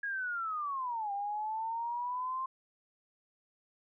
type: linear two-way sweep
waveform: sine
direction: down then up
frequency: 1661.2 to 794 to 1057 Hz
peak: -33 dBFS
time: 0.03-2.46 s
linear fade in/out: 5 ms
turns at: 1.12 s
effects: none